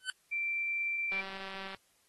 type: tone with exponential growth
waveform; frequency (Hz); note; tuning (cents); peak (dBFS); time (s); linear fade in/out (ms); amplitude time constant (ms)
25% pulse; 1516; F#6; +42; -25; 0-0.1; 1; 20
type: tone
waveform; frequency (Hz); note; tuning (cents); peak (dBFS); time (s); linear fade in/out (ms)
sine; 2349; D7; 0; -31; 0.31-1.22; 20
type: click train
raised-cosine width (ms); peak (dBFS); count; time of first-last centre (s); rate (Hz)
0.3; -28; 122; 1.12-1.747; 193
effects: white hiss -70 dBFS RMS until 2.08 s + AAC 32 kbps